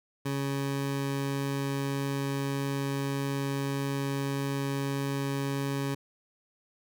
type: tone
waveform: 20% pulse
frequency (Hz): 138.59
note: C#3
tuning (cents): 0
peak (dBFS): -24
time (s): 0.25-5.95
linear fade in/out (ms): 10
effects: none